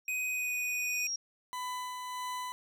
sine tone with exponential growth, 5610 Hz, F8, 7 cents sharp, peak -31 dBFS, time 0.05-1.16 s, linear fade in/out 5 ms, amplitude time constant 240 ms
square tone with pitch glide, 2506 to 2482 Hz, D#7 to D#7, +12 to -5 cents, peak -32 dBFS, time 0.08-1.07 s, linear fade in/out 2 ms, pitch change -17 cents, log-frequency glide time 0.32-0.52 s
40% pulse tone with tremolo, 1000 Hz, B5, 21 cents sharp, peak -34 dBFS, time 1.53-2.52 s, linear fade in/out 0 ms, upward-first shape sine, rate 1.6 Hz, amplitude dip 35%
effects none

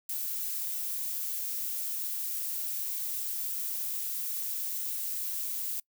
violet noise, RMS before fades -34 dBFS, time 0.09-5.8 s, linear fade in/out 5 ms, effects noise-tail reverb RT60 0.1 s tail -24 dB re dry

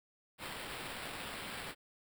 violet noise with sample-and-hold, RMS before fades -44 dBFS, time 0.38-1.75 s, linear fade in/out 50 ms, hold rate 6300 Hz, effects none

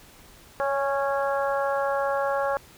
harmonic tone with a mistuned harmonic, 275.8 Hz, C#4, 9 cents flat, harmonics 2 / 3 / 4 / 5 / 6, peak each -25 / -29 / -31 / -33 / -35 dBFS, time 0.6-2.57 s, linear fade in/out 0 ms, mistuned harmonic 2, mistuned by +15 cents, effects pink hiss -51 dBFS RMS until 2.77 s

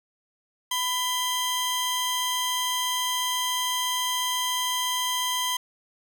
sawtooth tone pair together, 1000 / 3177 Hz, B5 / G7, +21 / +23 cents, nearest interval octave + minor sixth, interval 2002 cents, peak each -24 dBFS, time 0.71-5.57 s, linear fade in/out 5 ms, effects none

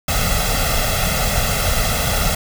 pink noise with comb filter, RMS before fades -18 dBFS, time 0.08-2.35 s, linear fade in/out 5 ms, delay 1.5 ms, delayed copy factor +0.85, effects none

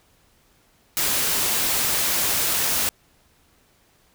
white noise, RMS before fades -22 dBFS, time 0.97-2.89 s, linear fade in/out 0 ms, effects pink hiss -60 dBFS RMS until 4.14 s

